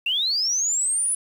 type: linear sweep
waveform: sine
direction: up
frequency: 2660 to 10090 Hz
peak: -20 dBFS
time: 0.06-1.15 s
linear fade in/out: 5 ms
effects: 8-bit